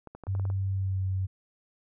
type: clicks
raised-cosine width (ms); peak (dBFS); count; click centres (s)
1; -29; 8; 0.073 / 0.15 / 0.237 / 0.269 / 0.351 / 0.397 / 0.453 / 0.501
type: tone with pitch glide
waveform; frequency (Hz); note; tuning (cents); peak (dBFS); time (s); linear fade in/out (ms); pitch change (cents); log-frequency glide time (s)
sine; 96.6 to 94.72; G2 to F#2; -25 to +41; -26; 0.27-1.27; 20; -34; 0.72-1.02
effects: none